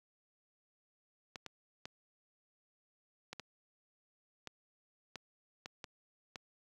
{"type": "clicks", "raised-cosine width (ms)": 0.2, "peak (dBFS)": -26, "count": 10, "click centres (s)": [1.358, 1.463, 1.855, 3.33, 3.397, 4.473, 5.157, 5.659, 5.842, 6.358], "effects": ["high-pass 80 Hz 12 dB/octave", "11-bit"]}